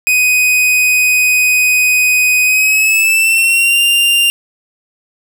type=tone with pitch glide; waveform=45% pulse; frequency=2500 to 2790 Hz; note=D#7 to F7; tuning=+8 to -2 cents; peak=-8 dBFS; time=0.07-4.3 s; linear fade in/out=0 ms; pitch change=+190 cents; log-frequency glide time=2.45-3.81 s; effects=none